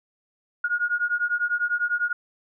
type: beating tone pair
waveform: sine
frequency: 1432 / 1442 Hz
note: F6 / F#6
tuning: +43 / -45 cents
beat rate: 10 Hz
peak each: -25 dBFS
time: 0.64-2.13 s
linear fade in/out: 5 ms
effects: none